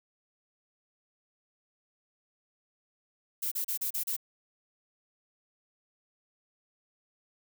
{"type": "noise bursts", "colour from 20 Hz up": "violet", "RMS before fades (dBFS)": -32, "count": 6, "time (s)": [3.42, 4.166], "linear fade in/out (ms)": 10, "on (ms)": 96, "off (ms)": 34, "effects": []}